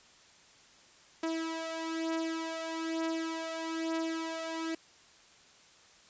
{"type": "beating tone pair", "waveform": "sawtooth", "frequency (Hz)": [325.1, 326.2], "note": ["E4", "E4"], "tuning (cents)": [-24, -18], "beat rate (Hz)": 1.1, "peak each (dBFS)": [-31, -34], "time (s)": [1.23, 4.75], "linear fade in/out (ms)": 5, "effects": ["white hiss -59 dBFS RMS until 6.09 s", "resampled to 16000 Hz"]}